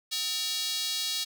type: tone with high-pass filter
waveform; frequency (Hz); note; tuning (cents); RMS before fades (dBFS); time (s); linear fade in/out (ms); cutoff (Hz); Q
square; 256.2; C4; -36; -31; 0.11-1.25; 20; 4000; 2.8
effects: none